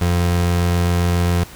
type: tone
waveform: 30% pulse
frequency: 87.4 Hz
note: F2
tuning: 2 cents sharp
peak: -12 dBFS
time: 0.01-1.44 s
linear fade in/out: 5 ms
effects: pink hiss -39 dBFS RMS until 1.55 s